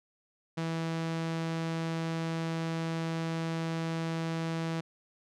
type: tone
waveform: sawtooth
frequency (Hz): 163.8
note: E3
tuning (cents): -11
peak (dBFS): -27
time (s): 0.57-4.81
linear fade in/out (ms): 10
effects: low-pass 6000 Hz 12 dB/octave